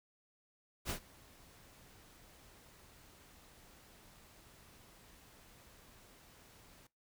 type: noise with ADSR envelope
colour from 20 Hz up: pink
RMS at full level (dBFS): -37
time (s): 0.85-6.87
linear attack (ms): 50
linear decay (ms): 91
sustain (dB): -24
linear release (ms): 4
effects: noise-tail reverb RT60 0.2 s tail -20 dB re dry